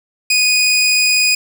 20% pulse tone, 2482 Hz, D#7, 5 cents flat, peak -6 dBFS, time 0.3-1.35 s, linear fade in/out 5 ms, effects none

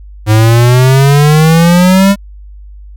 square exponential sweep, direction up, 106 to 201.7 Hz, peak -4 dBFS, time 0.26-2.16 s, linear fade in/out 50 ms, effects added 50 Hz sine -28 dBFS peak until 2.96 s

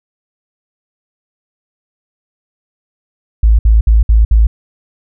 sine tone bursts, 54.8 Hz, A1, 6 cents flat, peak -4 dBFS, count 5, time 3.43-4.47 s, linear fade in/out 5 ms, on 160 ms, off 60 ms, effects none

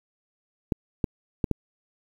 clicks, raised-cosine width 3 ms, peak -10 dBFS, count 4, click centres 0.722 / 1.042 / 1.442 / 1.513 s, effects 8-bit

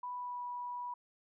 sine tone with pitch glide, 987.8 to 977.6 Hz, B5 to B5, 0 to -18 cents, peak -38 dBFS, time 0.03-0.94 s, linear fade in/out 5 ms, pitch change -18 cents, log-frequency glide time 0.15-0.43 s, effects none

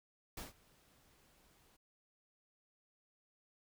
pink noise with ADSR envelope, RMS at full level -45 dBFS, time 0.37-1.77 s, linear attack 5 ms, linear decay 150 ms, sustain -24 dB, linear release 12 ms, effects none

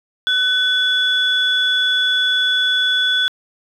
sine tone pair together, 1500 / 3426 Hz, F#6 / A7, +23 / -47 cents, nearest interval octave + major second, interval 1430 cents, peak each -17 / -15 dBFS, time 0.27-3.28 s, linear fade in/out 0 ms, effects tanh soft clip ceiling -7 dBFS + 8-bit

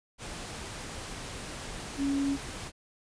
sine tone in noise, 278.2 Hz, C#4, 6 cents sharp, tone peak -26 dBFS, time 1.97-2.38 s, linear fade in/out 50 ms, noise pink, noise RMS -40 dBFS, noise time 0.18-2.72 s, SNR +11 dB, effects resampled to 22050 Hz

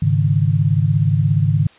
sine chord, Ab suspended fourth, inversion none, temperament equal, 103.83 / 138.59 / 155.56 Hz, Ab2 / Db3 / Eb3, 0 / 0 / 0 cents, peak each -17 dBFS, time 0.02-1.67 s, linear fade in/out 5 ms, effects white hiss -48 dBFS RMS until 1.78 s + resampled to 8000 Hz

